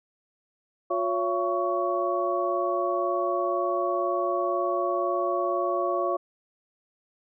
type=tone cluster; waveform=sine; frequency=357.6 / 559 / 677 / 1119 Hz; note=F4 / C#5 / E5 / C#6; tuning=+41 / +14 / +46 / +16 cents; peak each=-29 dBFS; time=0.9-6.17 s; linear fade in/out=10 ms; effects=none